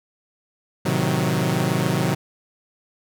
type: chord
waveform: sawtooth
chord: A diminished seventh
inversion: none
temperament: equal with one note detuned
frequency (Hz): 110 / 130.81 / 157.37 / 185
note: A2 / C3 / Eb3 / Gb3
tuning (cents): 0 / 0 / +20 / 0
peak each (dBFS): -25 / -20 / -20 / -20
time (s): 0.85-2.15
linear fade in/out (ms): 10
effects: none